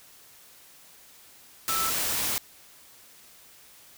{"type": "tone in noise", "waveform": "sine", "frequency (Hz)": 1318.5, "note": "E6", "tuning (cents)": 0, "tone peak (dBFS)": -29, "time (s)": [1.69, 1.9], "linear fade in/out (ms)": 0, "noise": "white", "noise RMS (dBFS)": -28, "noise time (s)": [1.68, 2.38], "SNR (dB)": -4, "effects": ["white hiss -53 dBFS RMS until 3.97 s"]}